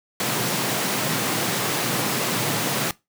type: high-pass noise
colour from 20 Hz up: pink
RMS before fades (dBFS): -24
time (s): 0.2-2.91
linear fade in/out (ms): 2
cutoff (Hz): 110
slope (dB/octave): 96
effects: noise-tail reverb RT60 0.2 s tail -20 dB re dry